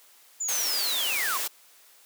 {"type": "linear sweep", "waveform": "sine", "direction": "down", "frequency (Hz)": [7150, 974], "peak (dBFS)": -27, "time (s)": [0.4, 1.38], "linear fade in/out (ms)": 10}
{"type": "noise", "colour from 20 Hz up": "white", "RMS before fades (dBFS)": -30, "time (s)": [0.48, 1.48], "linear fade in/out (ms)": 10}
{"effects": ["white hiss -56 dBFS RMS until 2.05 s", "high-pass 400 Hz 12 dB/octave"]}